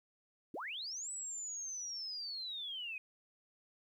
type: linear two-way sweep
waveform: sine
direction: up then down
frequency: 220 to 7970 to 2462 Hz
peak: -40 dBFS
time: 0.54-2.98 s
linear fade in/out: 2 ms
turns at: 1.11 s
effects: 12-bit